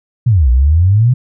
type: exponential two-way sweep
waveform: sine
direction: down then up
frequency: 130.81 to 58.9 to 130.81 Hz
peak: -6 dBFS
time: 0.26-1.14 s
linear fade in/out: 10 ms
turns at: 0.5 s
effects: none